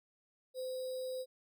sine tone with sample-and-hold, 514 Hz, C5, 31 cents flat, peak -37 dBFS, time 0.54-1.26 s, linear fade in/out 50 ms, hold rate 4410 Hz, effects none

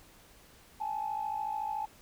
sine tone pair together, 814 / 867.7 Hz, G#5 / A5, -35 / -24 cents, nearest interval minor second, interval 111 cents, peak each -36 / -33 dBFS, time 0.8-1.86 s, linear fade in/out 10 ms, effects tanh soft clip ceiling -25 dBFS + pink hiss -58 dBFS RMS until 2.01 s

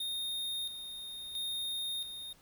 square tone with tremolo, 3687 Hz, A#7, 20 cents flat, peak -35 dBFS, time 0-2.33 s, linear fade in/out 5 ms, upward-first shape square, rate 0.74 Hz, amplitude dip 55%, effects pink hiss -63 dBFS RMS until 2.41 s

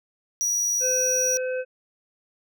square tone, 5800 Hz, F#8, 35 cents flat, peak -22 dBFS, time 0.41-1.37 s, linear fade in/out 0 ms
harmonic tone, 511 Hz, C5, 41 cents flat, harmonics 1 / 3 / 5, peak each -25 / -35 / -39 dBFS, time 0.8-1.65 s, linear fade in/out 50 ms
effects none

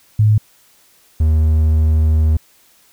sine / triangle tone pair in turn, 106.9 / 78.24 Hz, A2 / D#2, -49 / +10 cents, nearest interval perfect fourth, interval 541 cents, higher first, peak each -8 dBFS, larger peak neither, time 0.19-0.38 / 1.2-2.37 s, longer second, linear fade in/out 5 ms, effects white hiss -52 dBFS RMS until 2.92 s

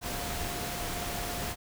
sine tone in noise, 705 Hz, F5, 16 cents sharp, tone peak -41 dBFS, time 0.01-1.56 s, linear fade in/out 50 ms, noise pink, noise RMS -35 dBFS, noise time 0.01-1.56 s, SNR -9 dB, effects none

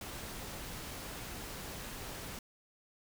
pink noise, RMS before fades -44 dBFS, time 0.01-2.39 s, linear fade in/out 2 ms, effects none

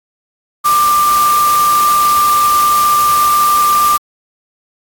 sine tone in noise, 1187 Hz, D6, 18 cents sharp, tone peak -8 dBFS, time 0.64-3.98 s, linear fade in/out 20 ms, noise white, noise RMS -20 dBFS, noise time 0.64-3.98 s, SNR +9 dB, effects AAC 64 kbps

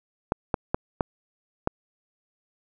clicks, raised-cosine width 1 ms, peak -8 dBFS, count 5, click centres 0.321 / 0.542 / 0.745 / 1.008 / 1.674 s, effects none

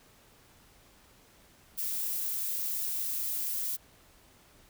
violet noise, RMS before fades -33 dBFS, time 1.77-3.77 s, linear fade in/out 20 ms, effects pink hiss -60 dBFS RMS until 4.69 s

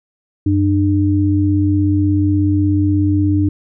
sine tone pair together, 94.49 / 300 Hz, F#2 / D4, +37 / +37 cents, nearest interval octave + minor sixth, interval 2000 cents, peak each -14 dBFS, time 0.46-3.49 s, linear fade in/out 5 ms, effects none

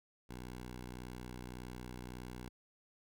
10% pulse tone, 61.74 Hz, B1, in tune, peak -37 dBFS, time 0.29-2.49 s, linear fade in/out 10 ms, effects none

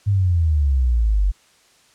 sine exponential sweep, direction down, 103.83 to 46.25 Hz, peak -14 dBFS, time 0.06-1.32 s, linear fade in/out 20 ms, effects white hiss -55 dBFS RMS until 1.94 s + low-pass 8000 Hz 12 dB/octave

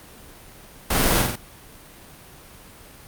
pink noise with echo, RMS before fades -21 dBFS, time 0.9-1.22 s, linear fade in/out 5 ms, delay 46 ms, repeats 3, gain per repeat -3 dB, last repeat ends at 1.358 s, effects pink hiss -45 dBFS RMS until 3.07 s + Opus 32 kbps

